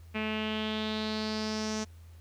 sawtooth tone with low-pass filter sweep, 216.4 Hz, A3, 29 cents flat, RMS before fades -33 dBFS, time 0.14-1.85 s, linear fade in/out 20 ms, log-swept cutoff 2500 to 6200 Hz, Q 4.7, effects added 83 Hz sine -48 dBFS peak until 2.2 s + pink hiss -64 dBFS RMS until 2.2 s

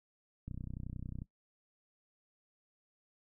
click train, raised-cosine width 5 ms, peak -30 dBFS, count 24, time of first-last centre 0.48-1.22 s, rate 31.1 Hz, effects noise-tail reverb RT60 0.1 s tail -17 dB re dry

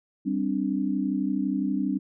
sine chord, G suspended fourth, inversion none, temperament equal, 196 / 261.6 / 293.7 Hz, G3 / C4 / D4, 0 / 0 / 0 cents, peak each -28 dBFS, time 0.25-1.99 s, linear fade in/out 20 ms, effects none

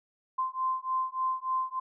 sine beating tone pair, 1038 / 1041.4 Hz, C6 / C6, -14 / -8 cents, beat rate 3.4 Hz, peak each -31 / -31 dBFS, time 0.38-1.8 s, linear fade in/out 10 ms, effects none

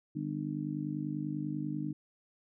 harmonic tone, 50.1 Hz, G1, 38 cents sharp, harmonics 3 / 4 / 5 / 6, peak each -38 / -41 / -40 / -37 dBFS, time 0.15-1.93 s, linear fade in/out 10 ms, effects none

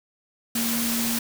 sine tone in noise, 232.2 Hz, A#3, 7 cents flat, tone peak -26 dBFS, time 0.55-1.19 s, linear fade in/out 5 ms, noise white, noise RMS -27 dBFS, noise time 0.55-1.19 s, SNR -2 dB, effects none

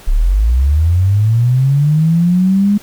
sine linear sweep, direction up, 30.87 to 207.7 Hz, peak -8 dBFS, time 0.07-2.78 s, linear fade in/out 10 ms, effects pink hiss -39 dBFS RMS until 2.82 s

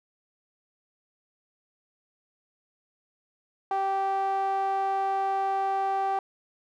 sawtooth tone with band-pass filter, 389.4 Hz, G4, 12 cents flat, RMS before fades -27 dBFS, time 3.71-6.19 s, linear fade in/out 2 ms, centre 850 Hz, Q 4.9, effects none

